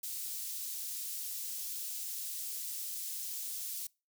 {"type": "high-pass noise", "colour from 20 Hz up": "white", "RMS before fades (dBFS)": -40, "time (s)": [0.03, 3.87], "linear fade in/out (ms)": 5, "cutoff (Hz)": 5100, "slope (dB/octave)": 12, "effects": ["noise-tail reverb RT60 0.3 s tail -25 dB re dry"]}